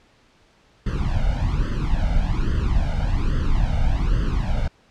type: noise with flanger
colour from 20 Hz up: brown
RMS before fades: -20 dBFS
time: 0.86-4.68 s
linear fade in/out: 5 ms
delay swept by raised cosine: 0.63 to 1.39 ms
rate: 1.2 Hz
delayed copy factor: +0.95
effects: pink hiss -57 dBFS RMS until 4.9 s + low-pass 5000 Hz 12 dB/octave